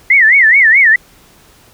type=tone with vibrato; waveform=sine; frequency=1975.5 Hz; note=B6; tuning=in tune; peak=-4 dBFS; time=0.1-0.96 s; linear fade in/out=5 ms; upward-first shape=sine; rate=4.7 Hz; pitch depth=220 cents each way; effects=pink hiss -45 dBFS RMS until 1.73 s